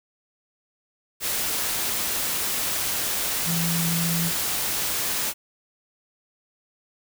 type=tone in noise; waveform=sine; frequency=168.1 Hz; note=E3; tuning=34 cents sharp; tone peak=-24 dBFS; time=3.45-4.32 s; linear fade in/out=50 ms; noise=white; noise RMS=-26 dBFS; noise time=1.2-5.34 s; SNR=-1 dB; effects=none